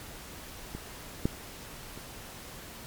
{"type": "clicks", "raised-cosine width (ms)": 3, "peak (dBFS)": [-24, -12, -30], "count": 3, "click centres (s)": [0.75, 1.255, 1.976], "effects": ["pink hiss -45 dBFS RMS until 2.86 s", "MP3 96 kbps"]}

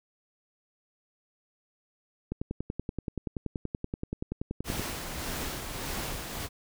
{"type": "click train", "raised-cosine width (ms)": 3, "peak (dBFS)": -19, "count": 27, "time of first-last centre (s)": [2.32, 4.796], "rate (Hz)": 10.5}
{"type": "noise with tremolo", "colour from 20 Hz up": "pink", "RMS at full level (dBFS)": -34, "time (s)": [4.64, 6.49], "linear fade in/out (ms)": 50, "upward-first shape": "sine", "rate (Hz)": 1.7, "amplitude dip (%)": 40}
{"effects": []}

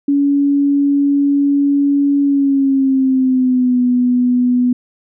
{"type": "tone with pitch glide", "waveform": "sine", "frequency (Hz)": [282.7, 247.5], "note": ["C#4", "B3"], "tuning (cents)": [34, 4], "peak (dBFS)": -10, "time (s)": [0.08, 4.73], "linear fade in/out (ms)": 5, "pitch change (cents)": -230, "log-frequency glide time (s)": [2.22, 3.81], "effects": []}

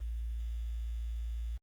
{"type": "tone with quantisation", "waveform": "sine", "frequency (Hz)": 57, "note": "A#1", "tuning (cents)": -38, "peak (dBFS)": -34, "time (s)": [0, 1.58], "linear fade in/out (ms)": 20, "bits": 10, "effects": ["Opus 24 kbps"]}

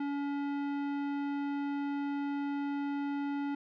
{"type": "tone with tanh clipping", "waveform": "sine", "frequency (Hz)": 283.8, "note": "C#4", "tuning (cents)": 41, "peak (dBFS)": -34, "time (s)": [0, 3.55], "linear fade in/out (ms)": 5, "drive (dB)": 16, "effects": []}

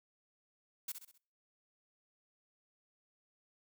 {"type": "noise with echo", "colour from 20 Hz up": "blue", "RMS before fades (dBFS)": -40, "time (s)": [0.88, 0.92], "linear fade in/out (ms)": 5, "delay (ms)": 65, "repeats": 4, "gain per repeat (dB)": -7, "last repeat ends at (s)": 1.18, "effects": ["noise-tail reverb RT60 0.5 s tail -25 dB re dry"]}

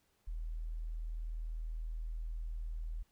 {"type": "tone", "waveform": "sine", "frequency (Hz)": 40.19, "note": "E1", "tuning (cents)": -43, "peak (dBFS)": -37, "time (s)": [0.27, 3.03], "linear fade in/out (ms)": 10, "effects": ["pink hiss -75 dBFS RMS until 3.11 s"]}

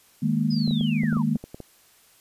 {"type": "chord", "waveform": "sine", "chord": "D# suspended fourth", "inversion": "none", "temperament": "equal", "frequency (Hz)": [155.56, 207.7, 233.1], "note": ["D#3", "G#3", "A#3"], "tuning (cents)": [0, 0, 0], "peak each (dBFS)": [-25, -25, -24], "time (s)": [0.22, 1.37], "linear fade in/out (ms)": 10}
{"type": "linear sweep", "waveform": "sine", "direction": "down", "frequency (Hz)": [5110, 847], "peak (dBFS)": -33, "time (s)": [0.5, 1.23], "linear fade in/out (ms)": 10}
{"type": "clicks", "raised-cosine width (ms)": 2, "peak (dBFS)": -23, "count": 10, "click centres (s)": [0.677, 0.71, 0.81, 1.035, 1.128, 1.169, 1.357, 1.44, 1.545, 1.603]}
{"effects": ["white hiss -57 dBFS RMS until 2.2 s", "resampled to 32000 Hz"]}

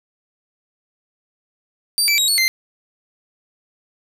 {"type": "tone with pitch steps", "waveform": "25% pulse", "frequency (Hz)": [4663, 2322, 3814, 4405, 2081], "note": ["D8", "D7", "A#7", "C#8", "C7"], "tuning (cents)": [-13, -20, 39, -12, -10], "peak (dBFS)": -10, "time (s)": [1.98, 2.48], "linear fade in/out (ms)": 0, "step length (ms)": 100, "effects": []}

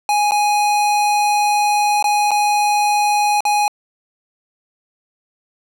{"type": "tone with dropouts", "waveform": "square", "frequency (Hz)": 830.6, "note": "G#5", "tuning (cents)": 0, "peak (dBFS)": -14, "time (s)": [0.09, 3.68], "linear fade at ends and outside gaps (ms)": 1, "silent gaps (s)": [[0.31, 0.319], [2.026, 2.042], [2.308, 2.315], [3.406, 3.452]], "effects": ["low-pass 12000 Hz 12 dB/octave"]}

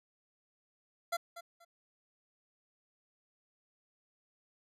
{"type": "tone with echo", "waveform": "25% pulse", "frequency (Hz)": 682, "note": "F5", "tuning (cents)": -41, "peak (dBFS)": -28, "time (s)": [1.12, 1.17], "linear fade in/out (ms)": 10, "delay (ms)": 240, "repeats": 2, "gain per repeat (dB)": -13, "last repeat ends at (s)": 1.65, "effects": ["resampled to 32000 Hz"]}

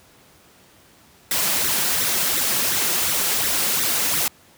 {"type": "noise with flanger", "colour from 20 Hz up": "white", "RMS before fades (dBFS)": -21, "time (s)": [1.31, 4.28], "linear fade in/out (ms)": 2, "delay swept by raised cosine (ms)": [0.51, 5.91], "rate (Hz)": 2.8, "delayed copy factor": 0.65, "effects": ["pink hiss -52 dBFS RMS until 4.57 s", "high-pass 80 Hz 12 dB/octave"]}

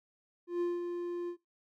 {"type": "tone with ADSR envelope", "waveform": "triangle", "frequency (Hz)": 349.2, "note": "F4", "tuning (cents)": 0, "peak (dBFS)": -26, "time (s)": [0.47, 1.37], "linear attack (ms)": 140, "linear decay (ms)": 190, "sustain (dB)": -6, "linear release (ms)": 84, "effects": ["noise-tail reverb RT60 0.2 s tail -18 dB re dry"]}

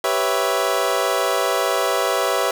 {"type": "chord", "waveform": "25% pulse", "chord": "C# half-diminished seventh", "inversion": "second", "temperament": "equal", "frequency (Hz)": [392, 493.9, 554.4, 659.3], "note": ["G4", "B4", "C#5", "E5"], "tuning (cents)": [0, 0, 0, 0], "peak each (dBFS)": [-21, -20, -20, -19], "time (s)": [0.04, 2.51], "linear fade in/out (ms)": 2, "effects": []}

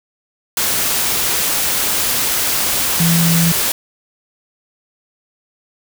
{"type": "tone in noise", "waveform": "sine", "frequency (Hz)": 167.8, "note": "E3", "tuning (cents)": 31, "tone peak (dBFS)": -12, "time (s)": [3, 3.52], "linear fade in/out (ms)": 2, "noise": "white", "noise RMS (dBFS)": -17, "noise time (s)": [0.57, 3.72], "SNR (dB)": 2, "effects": []}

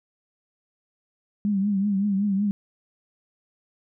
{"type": "tone with vibrato", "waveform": "sine", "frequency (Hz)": 200, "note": "G3", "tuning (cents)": 35, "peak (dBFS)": -20, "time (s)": [1.45, 2.51], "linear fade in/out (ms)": 0, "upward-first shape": "triangle", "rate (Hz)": 5.3, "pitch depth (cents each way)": 92, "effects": []}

